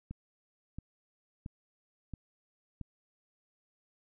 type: click train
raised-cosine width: 5 ms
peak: -28 dBFS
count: 5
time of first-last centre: 0.11-2.813 s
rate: 1.48 Hz
effects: none